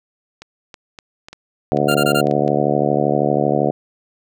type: clicks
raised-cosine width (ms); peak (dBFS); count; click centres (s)
0.2; -18; 10; 0.42 / 0.742 / 0.988 / 1.285 / 1.33 / 1.771 / 1.917 / 2.27 / 2.312 / 2.479
type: harmonic tone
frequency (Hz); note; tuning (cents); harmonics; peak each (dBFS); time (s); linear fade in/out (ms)
72.7; D2; -17; 2 / 3 / 4 / 5 / 6 / 7 / 8 / 9 / 10; -23 / -23 / -23 / -23 / -23 / -23 / -23 / -23 / -23; 1.72-3.71; 0
type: tone bursts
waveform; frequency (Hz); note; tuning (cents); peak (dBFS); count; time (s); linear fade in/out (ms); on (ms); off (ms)
25% pulse; 1396; F6; -1; -14; 4; 1.88-2.212; 10; 68; 20
effects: none